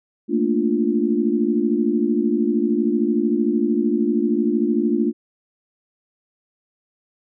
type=chord; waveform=sine; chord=Bb major seventh; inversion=third; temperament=equal; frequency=220 / 233.1 / 293.7 / 349.2 Hz; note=A3 / Bb3 / D4 / F4; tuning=0 / 0 / 0 / 0 cents; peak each=-22 dBFS; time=0.28-5.13 s; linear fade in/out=50 ms; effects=none